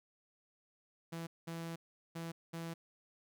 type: tone bursts at uneven times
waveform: sawtooth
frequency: 166.1 Hz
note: E3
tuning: 13 cents sharp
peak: -37 dBFS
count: 4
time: 1.12-1.27 / 1.47-1.76 / 2.15-2.32 / 2.53-2.74 s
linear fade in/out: 10 ms
effects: none